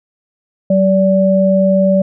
sine tone pair together, 190.23 / 579 Hz, F#3 / D5, +48 / -25 cents, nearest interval octave + perfect fifth, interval 1927 cents, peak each -11 dBFS, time 0.7-2.02 s, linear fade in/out 5 ms, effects none

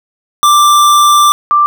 square / sine tone pair in turn, 1179 / 1179 Hz, D6 / D6, +6 / +6 cents, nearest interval unison, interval 0 cents, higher neither, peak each -5 dBFS, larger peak neither, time 0.43-1.32 / 1.51-1.66 s, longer first, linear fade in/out 0 ms, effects none

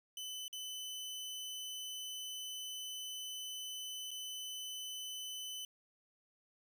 sawtooth tone with dropouts, 3020 Hz, F#7, 35 cents sharp, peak -39 dBFS, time 0.17-5.65 s, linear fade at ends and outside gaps 2 ms, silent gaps 0.481-0.528 / 4.108-4.113 s, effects none

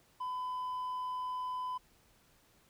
sine tone with hard clipping, 1006 Hz, B5, 32 cents sharp, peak -36 dBFS, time 0.2-1.78 s, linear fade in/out 10 ms, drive 2 dB, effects pink hiss -67 dBFS RMS until 2.69 s

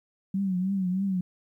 sine tone with vibrato, 188.8 Hz, F#3, 35 cents sharp, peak -24 dBFS, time 0.34-1.21 s, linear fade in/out 5 ms, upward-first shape triangle, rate 3.2 Hz, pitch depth 100 cents each way, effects 11-bit

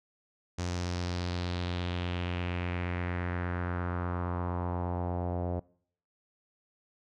sawtooth tone with low-pass filter sweep, 88.5 Hz, F2, 23 cents sharp, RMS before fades -33 dBFS, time 0.58-5.6 s, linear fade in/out 10 ms, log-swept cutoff 6400 to 630 Hz, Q 2.6, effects noise-tail reverb RT60 0.6 s tail -24 dB re dry

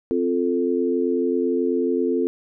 sine chord, F major, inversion second, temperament equal, 261.6 / 349.2 / 440 Hz, C4 / F4 / A4, 0 / 0 / 0 cents, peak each -23 dBFS, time 0.11-2.27 s, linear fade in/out 0 ms, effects none

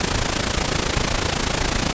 pink noise with amplitude modulation, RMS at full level -18 dBFS, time 0-1.93 s, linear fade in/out 5 ms, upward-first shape sine, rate 28 Hz, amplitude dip 75%, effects resampled to 16000 Hz

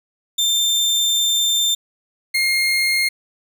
30% pulse tone pair in turn, 3585 / 2132 Hz, A7 / C7, +32 / +32 cents, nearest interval major sixth, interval 900 cents, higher first, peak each -13 dBFS, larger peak neither, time 0.38-1.75 / 2.34-3.09 s, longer first, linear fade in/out 10 ms, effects none

